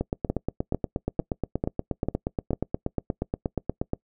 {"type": "two click trains", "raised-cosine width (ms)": 2, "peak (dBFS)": [-12, -11], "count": [34, 6], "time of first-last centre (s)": [[0.01, 3.934], [0.3, 2.532]], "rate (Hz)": [8.41, 2.24], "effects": ["noise-tail reverb RT60 0.1 s tail -24 dB re dry"]}